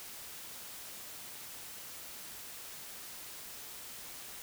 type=silence; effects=white hiss -47 dBFS RMS until 4.42 s